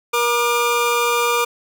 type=tone pair together; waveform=25% pulse; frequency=475.8 / 1199 Hz; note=A#4 / D6; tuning=+35 / +36 cents; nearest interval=octave + major third; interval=1601 cents; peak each=-15 dBFS; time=0.13-1.45 s; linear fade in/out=10 ms; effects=none